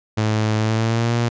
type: tone with pitch glide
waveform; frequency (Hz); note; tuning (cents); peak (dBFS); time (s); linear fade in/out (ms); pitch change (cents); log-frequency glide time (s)
sawtooth; 108.4 to 118.21; A2 to A#2; -25 to +25; -13; 0.17-1.29; 10; +150; 0.57-1.15
effects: resampled to 16000 Hz